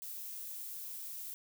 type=noise; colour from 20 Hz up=violet; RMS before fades=-44 dBFS; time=0.02-1.34 s; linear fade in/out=0 ms; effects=none